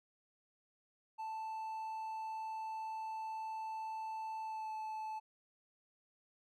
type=tone with pitch glide; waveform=triangle; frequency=881 to 870.9 Hz; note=A5 to A5; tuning=+2 to -18 cents; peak=-38 dBFS; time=1.18-5.2 s; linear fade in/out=20 ms; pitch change=-20 cents; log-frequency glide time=4.41-4.72 s; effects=none